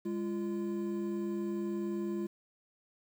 triangle tone pair together, 204 / 343.8 Hz, G#3 / F4, -31 / -27 cents, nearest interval major sixth, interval 904 cents, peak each -34 / -33 dBFS, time 0.05-2.27 s, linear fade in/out 10 ms, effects 10-bit

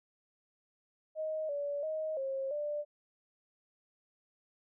sine tone with pitch steps, 626 / 574 / 627 / 538 / 591 Hz, D#5 / D5 / D#5 / C5 / D5, +10 / -40 / +13 / +48 / +11 cents, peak -33 dBFS, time 1.15-2.85 s, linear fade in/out 50 ms, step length 340 ms, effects none

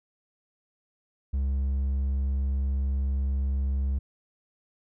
sine tone with hard clipping, 67.8 Hz, C#2, 38 cents flat, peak -25 dBFS, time 1.33-3.99 s, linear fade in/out 10 ms, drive 3 dB, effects none

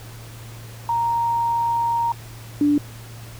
sine tone pair in turn, 932.3 / 292.2 Hz, A#5 / D4, 0 / -9 cents, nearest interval octave + minor sixth, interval 2009 cents, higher first, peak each -18 / -14 dBFS, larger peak second, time 0.89-2.12 / 2.61-2.78 s, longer first, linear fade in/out 2 ms, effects added 114 Hz sine -37 dBFS peak until 3.39 s + pink hiss -43 dBFS RMS until 3.39 s

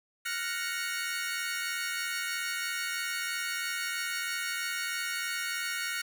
sawtooth chord, Gb major seventh, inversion third, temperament equal, 1396.9 / 1480 / 1864.7 / 2217 Hz, F6 / Gb6 / Bb6 / Db7, 0 / 0 / 0 / 0 cents, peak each -34 dBFS, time 0.25-6.02 s, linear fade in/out 10 ms, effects none

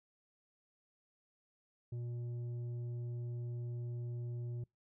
triangle tone with tanh clipping, 120 Hz, B2, 49 cents flat, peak -40 dBFS, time 1.92-4.64 s, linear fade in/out 5 ms, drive 11 dB, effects noise-tail reverb RT60 0.2 s tail -26 dB re dry

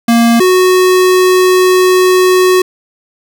square tone pair in turn, 233.1 / 368.7 Hz, A#3 / F#4, 0 / -6 cents, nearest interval minor sixth, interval 794 cents, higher second, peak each -6 dBFS, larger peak neither, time 0.08-0.4 / 0.4-2.62 s, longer second, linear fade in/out 5 ms, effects none

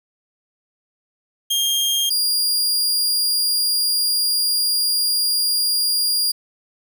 sawtooth tone pair in turn, 3218 / 4822 Hz, G7 / D8, +45 / +45 cents, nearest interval perfect fifth, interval 700 cents, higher second, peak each -14 dBFS, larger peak neither, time 1.5-2.1 / 2.1-6.32 s, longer second, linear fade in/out 10 ms, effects none

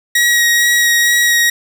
sawtooth tone with vibrato, 1900 Hz, A#6, 33 cents sharp, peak -6 dBFS, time 0.15-1.5 s, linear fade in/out 5 ms, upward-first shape sine, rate 2.2 Hz, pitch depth 11 cents each way, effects none

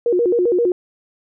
sine tone with vibrato, 412.6 Hz, G#4, 11 cents flat, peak -13 dBFS, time 0.06-0.72 s, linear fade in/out 2 ms, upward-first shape square, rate 7.6 Hz, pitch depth 240 cents each way, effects none

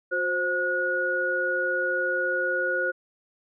sine tone cluster, 362.4 / 526 / 1452 Hz, F#4 / C5 / F#6, -36 / +9 / -33 cents, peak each -32 / -28 / -25 dBFS, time 0.11-2.92 s, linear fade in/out 20 ms, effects none

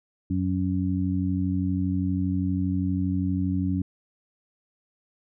harmonic tone, 92.5 Hz, F#2, in tune, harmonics 1 / 2 / 3, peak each -27 / -27 / -27 dBFS, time 0.3-3.82 s, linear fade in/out 5 ms, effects none

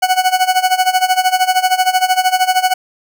40% pulse tone with tremolo, 742 Hz, F#5, 5 cents sharp, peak -7 dBFS, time 0.02-2.74 s, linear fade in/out 10 ms, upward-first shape sine, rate 13 Hz, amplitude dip 85%, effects none

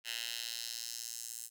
10% pulse tone with high-pass filter sweep, 116.54 Hz, A#2, in tune, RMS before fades -42 dBFS, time 0.04-1.5 s, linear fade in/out 50 ms, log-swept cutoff 2700 to 8300 Hz, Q 1.7, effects none

